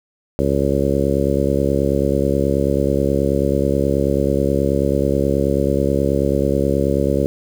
harmonic tone, 69.3 Hz, C#2, in tune, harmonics 1 / 2 / 3 / 4 / 5 / 6 / 7 / 8, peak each -23 / -23 / -23 / -23 / -23 / -23 / -23 / -23 dBFS, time 0.39-7.26 s, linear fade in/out 0 ms, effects 7-bit

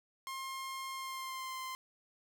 sawtooth tone with pitch glide, 1065 to 1041.9 Hz, C6 to C6, +30 to -8 cents, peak -36 dBFS, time 0.27-1.75 s, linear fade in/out 0 ms, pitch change -38 cents, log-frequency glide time 0.92-1.61 s, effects none

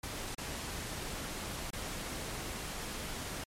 pink noise with dropouts, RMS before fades -40 dBFS, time 0.03-3.44 s, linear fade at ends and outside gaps 5 ms, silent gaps 0.349-0.38 / 1.706-1.73 s, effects low-pass 12000 Hz 12 dB/octave + MP3 64 kbps

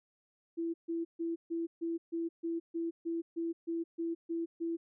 sine tone bursts, 333.4 Hz, E4, 20 cents sharp, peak -32 dBFS, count 14, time 0.57-4.77 s, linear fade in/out 20 ms, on 170 ms, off 140 ms, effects none

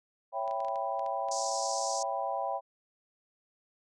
sine chord, C# half-diminished seventh, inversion none, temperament equal with one note detuned, 554.4 / 664.2 / 784 / 987.8 Hz, C#5 / E5 / G5 / B5, 0 / +13 / 0 / 0 cents, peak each -37 / -36 / -34 / -37 dBFS, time 0.32-2.61 s, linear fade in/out 50 ms
clicks, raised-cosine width 0.2 ms, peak -34 dBFS, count 9, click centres 0.478 / 0.511 / 0.604 / 0.648 / 0.684 / 0.758 / 0.994 / 1.063 / 1.286 s
pink band-pass noise, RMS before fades -38 dBFS, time 1.31-2.03 s, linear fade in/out 5 ms, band 5000 to 7500 Hz, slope 48 dB/octave
effects none

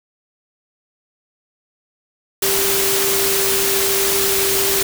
sine tone in noise, 392.1 Hz, G4, in tune, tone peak -21 dBFS, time 2.42-4.83 s, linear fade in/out 5 ms, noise white, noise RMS -18 dBFS, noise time 2.42-4.83 s, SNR -6 dB, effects none

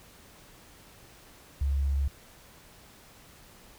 sine tone, 69.3 Hz, C#2, in tune, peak -24 dBFS, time 1.61-2.08 s, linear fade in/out 5 ms, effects pink hiss -54 dBFS RMS until 3.78 s

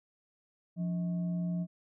sine tone with frequency modulation, 174.61 Hz, F3, in tune, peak -30 dBFS, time 0.76-1.67 s, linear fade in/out 50 ms, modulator 461 Hz, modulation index 0.27, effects none

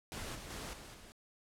pink noise with level steps, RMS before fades -43 / -48 / -44 / -51 / -55 dBFS, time 0.12-1.12 s, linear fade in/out 0 ms, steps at 0.35 / 0.5 / 0.73 / 0.94 s, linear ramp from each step 5 ms, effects low-pass 11000 Hz 12 dB/octave

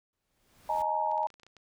pink noise with exponential growth, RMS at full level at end -48 dBFS, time 0.13-0.82 s, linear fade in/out 1 ms, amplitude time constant 150 ms
sine chord, D# suspended fourth, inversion none, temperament equal with one note detuned, 622.3 / 849 / 932.3 Hz, D#5 / G#5 / A#5, 0 / +38 / 0 cents, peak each -34 / -30 / -30 dBFS, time 0.69-1.27 s, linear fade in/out 5 ms
clicks, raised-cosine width 0.2 ms, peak -37 dBFS, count 10, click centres 1.115 / 1.179 / 1.232 / 1.271 / 1.303 / 1.341 / 1.398 / 1.433 / 1.466 / 1.567 s
effects none

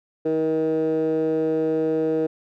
15% pulse tone with band-pass filter, 158.5 Hz, D#3, 32 cents sharp, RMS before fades -22 dBFS, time 0.25-2.27 s, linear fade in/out 10 ms, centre 410 Hz, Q 6.9, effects none

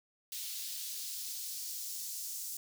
white noise with high-pass filter sweep, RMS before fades -41 dBFS, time 0.32-2.57 s, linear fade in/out 2 ms, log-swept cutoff 3600 to 6400 Hz, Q 1.4, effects none

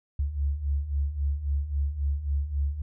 sine beating tone pair, 68.6 / 72.3 Hz, C#2 / D2, -17 / -27 cents, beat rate 3.7 Hz, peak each -31 / -26 dBFS, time 0.19-2.82 s, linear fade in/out 5 ms, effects none

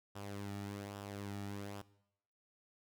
sawtooth tone with flanger, 100.7 Hz, G2, 47 cents sharp, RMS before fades -45 dBFS, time 0.15-1.82 s, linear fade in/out 10 ms, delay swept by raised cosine 0.46 to 1.96 ms, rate 1.2 Hz, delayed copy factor -0.5, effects noise-tail reverb RT60 0.8 s tail -19 dB re dry

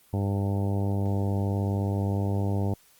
harmonic tone, 99.4 Hz, G2, 25 cents sharp, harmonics 1 / 2 / 3 / 4 / 5 / 6 / 7 / 8 / 9, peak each -25 / -31 / -35 / -37 / -39 / -41 / -42 / -43 / -44 dBFS, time 0.13-2.74 s, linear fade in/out 5 ms, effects white hiss -59 dBFS RMS until 2.99 s + Opus 32 kbps

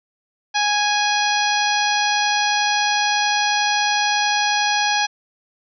harmonic tone, 829 Hz, G#5, 3 cents flat, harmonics 1 / 2 / 3 / 4 / 5 / 6 / 7, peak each -20 / -23 / -25 / -26 / -27 / -28 / -28 dBFS, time 0.54-5.07 s, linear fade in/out 20 ms, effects none

